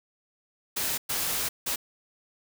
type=noise bursts at uneven times; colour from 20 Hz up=white; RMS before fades=-29 dBFS; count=3; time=0.76-0.98 / 1.09-1.49 / 1.66-1.76 s; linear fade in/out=10 ms; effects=none